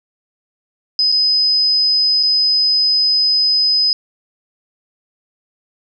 sine tone with dropouts, 5030 Hz, D#8, 18 cents sharp, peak -11 dBFS, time 0.99-3.93 s, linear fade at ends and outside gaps 1 ms, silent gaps 1.118-1.123 / 2.229-2.233 s, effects none

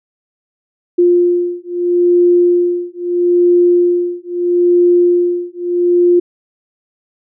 sine beating tone pair, 351.3 / 352.07 Hz, F4 / F4, +10 / +14 cents, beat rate 0.77 Hz, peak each -12 dBFS, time 0.98-6.2 s, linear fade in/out 10 ms, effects none

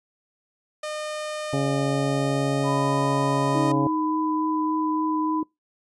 sawtooth tone with pitch glide, 609 to 617.9 Hz, D#5 to D#5, -37 to -12 cents, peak -25 dBFS, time 0.83-3.72 s, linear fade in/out 5 ms, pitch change +25 cents, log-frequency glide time 1.71-2.73 s
harmonic tone, 138.59 Hz, C#3, in tune, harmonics 1 / 2 / 3 / 4 / 5 / 6, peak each -25 / -26 / -30 / -31 / -34 / -37 dBFS, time 1.53-3.87 s, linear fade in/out 2 ms
sine tone, 999 Hz, B5, 20 cents sharp, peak -26 dBFS, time 2.63-5.44 s, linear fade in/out 50 ms
sine tone with vibrato, 311.9 Hz, D#4, 4 cents sharp, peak -23 dBFS, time 3.55-5.43 s, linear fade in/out 2 ms, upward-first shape triangle, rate 3.5 Hz, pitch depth 11 cents each way
effects noise-tail reverb RT60 0.2 s tail -26 dB re dry + resampled to 24000 Hz

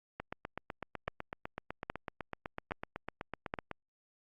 two click trains, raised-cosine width 0.5 ms, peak -23 / -19 dBFS, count 29 / 4, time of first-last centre 0.2-3.713 / 1.08-3.539 s, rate 7.97 / 1.22 Hz, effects Opus 48 kbps

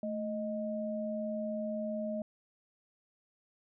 sine tone pair together, 219.3 / 622.3 Hz, A3 / D#5, -6 / 0 cents, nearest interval octave + tritone, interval 1806 cents, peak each -36 / -36 dBFS, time 0.03-2.22 s, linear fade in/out 2 ms, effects none

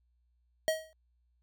square tone with exponential decay, 635 Hz, D#5, 35 cents sharp, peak -24 dBFS, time 0.68-0.93 s, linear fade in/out 0 ms, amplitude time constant 54 ms, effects added 60 Hz sine -69 dBFS peak until 1.42 s

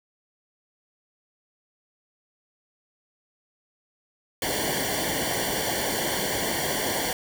pink noise with comb filter, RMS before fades -27 dBFS, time 4.42-7.13 s, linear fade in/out 2 ms, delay 0.78 ms, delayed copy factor -1, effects none

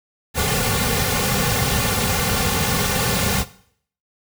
pink noise with comb filter, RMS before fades -20 dBFS, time 0.34-3.45 s, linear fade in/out 50 ms, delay 3.1 ms, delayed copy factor -1, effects noise-tail reverb RT60 0.6 s tail -17 dB re dry

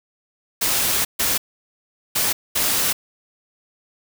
white noise bursts at uneven times, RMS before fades -20 dBFS, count 4, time 0.61-1.05 / 1.19-1.38 / 2.15-2.33 / 2.55-2.93 s, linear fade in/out 10 ms, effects none

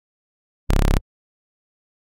sawtooth tone, 34.14 Hz, C#1, 26 cents flat, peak -10 dBFS, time 0.69-0.99 s, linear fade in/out 10 ms, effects AAC 64 kbps

